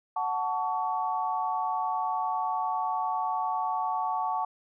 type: chord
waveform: sine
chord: F# minor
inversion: none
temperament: equal with one note detuned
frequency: 740 / 880 / 1127.5 Hz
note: F#5 / A5 / C#6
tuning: 0 / 0 / +29 cents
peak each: -31 / -30 / -32 dBFS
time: 0.16-4.45 s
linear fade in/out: 5 ms
effects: none